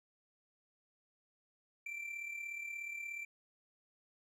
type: tone with amplitude modulation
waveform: triangle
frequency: 2349 Hz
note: D7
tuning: in tune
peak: -37 dBFS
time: 1.86-3.25 s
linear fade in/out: 5 ms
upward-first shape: sine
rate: 36.8 Hz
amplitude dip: 55%
effects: none